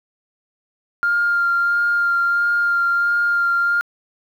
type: tone with vibrato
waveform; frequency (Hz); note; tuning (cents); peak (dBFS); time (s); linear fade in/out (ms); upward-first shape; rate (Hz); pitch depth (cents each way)
sine; 1400; F6; +4; -14; 1.03-3.81; 0; sine; 1.5; 14
effects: tanh soft clip ceiling -10 dBFS + 8-bit